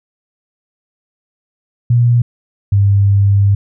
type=tone pair in turn; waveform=sine; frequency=120 / 99.94 Hz; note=B2 / G2; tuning=-49 / +34 cents; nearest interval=minor third; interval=317 cents; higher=first; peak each=-7 dBFS; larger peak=neither; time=1.9-2.22 / 2.72-3.55 s; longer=second; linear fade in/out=5 ms; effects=none